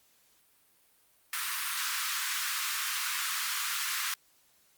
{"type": "high-pass noise", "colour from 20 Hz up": "pink", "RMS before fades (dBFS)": -33, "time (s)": [1.33, 4.14], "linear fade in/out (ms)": 2, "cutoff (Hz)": 1100, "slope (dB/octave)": 48, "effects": ["white hiss -66 dBFS RMS until 4.77 s", "Opus 48 kbps"]}